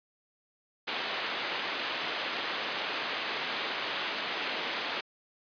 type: low-pass noise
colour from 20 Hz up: white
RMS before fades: -34 dBFS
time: 0.87-5.01 s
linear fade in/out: 10 ms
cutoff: 3700 Hz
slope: 24 dB/octave
effects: high-pass 300 Hz 12 dB/octave + resampled to 11025 Hz